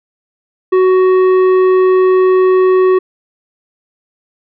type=tone with tanh clipping; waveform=sine; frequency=372.3 Hz; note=F#4; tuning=11 cents sharp; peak=-8 dBFS; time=0.72-2.99 s; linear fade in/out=10 ms; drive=10 dB; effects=none